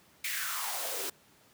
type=noise with high-pass filter sweep; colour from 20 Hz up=white; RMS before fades=-35 dBFS; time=0.24-1.1 s; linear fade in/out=5 ms; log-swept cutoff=2300 to 340 Hz; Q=4.5; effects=pink hiss -62 dBFS RMS until 1.53 s + high-pass 100 Hz 12 dB/octave